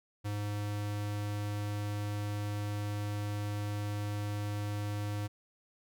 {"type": "tone", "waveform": "square", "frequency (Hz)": 103.5, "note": "G#2", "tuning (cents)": -5, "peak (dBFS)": -34, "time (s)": [0.24, 5.28], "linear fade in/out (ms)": 20, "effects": []}